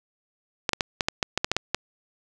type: clicks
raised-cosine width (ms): 0.2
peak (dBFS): -5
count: 11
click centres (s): 0.692 / 0.733 / 0.808 / 1.008 / 1.085 / 1.228 / 1.376 / 1.445 / 1.516 / 1.566 / 1.746
effects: none